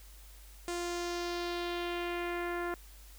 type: tone with low-pass filter sweep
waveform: sawtooth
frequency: 348.5 Hz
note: F4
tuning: 4 cents flat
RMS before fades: -36 dBFS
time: 0.68-2.74 s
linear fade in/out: 0 ms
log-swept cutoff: 8300 to 1600 Hz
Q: 2
effects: added 50 Hz sine -51 dBFS peak until 3.18 s + white hiss -58 dBFS RMS until 3.18 s